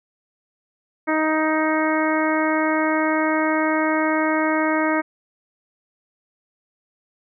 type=harmonic tone; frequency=312.7 Hz; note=D#4; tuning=9 cents sharp; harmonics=1 / 2 / 3 / 4 / 5 / 6 / 7; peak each=-21 / -24 / -26 / -27 / -28 / -29 / -29 dBFS; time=1.07-5.02 s; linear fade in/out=20 ms; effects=none